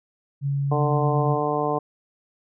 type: tone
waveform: sine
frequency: 140 Hz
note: C#3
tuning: 18 cents sharp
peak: -21 dBFS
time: 0.41-1.39 s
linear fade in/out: 50 ms
type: harmonic tone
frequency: 148.5 Hz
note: D3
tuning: 20 cents sharp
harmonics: 1 / 2 / 3 / 4 / 5 / 6 / 7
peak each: -31 / -30 / -26 / -29 / -27 / -32 / -29 dBFS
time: 0.71-1.79 s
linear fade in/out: 10 ms
effects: none